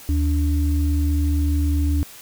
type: tone pair together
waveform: sine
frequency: 75.61 / 289.2 Hz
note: D#2 / D4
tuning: -49 / -27 cents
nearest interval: octave + major seventh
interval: 2322 cents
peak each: -17 / -25 dBFS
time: 0.09-2.03 s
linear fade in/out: 0 ms
effects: white hiss -42 dBFS RMS until 2.21 s